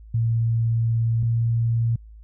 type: tone pair in turn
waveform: sine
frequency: 114.6 / 115.66 Hz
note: A#2 / A#2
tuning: -29 / -13 cents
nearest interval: unison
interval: 16 cents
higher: second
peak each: -18 dBFS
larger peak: neither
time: 0.14-1.23 / 1.23-1.96 s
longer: first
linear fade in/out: 5 ms
effects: added 54 Hz sine -41 dBFS peak until 2.23 s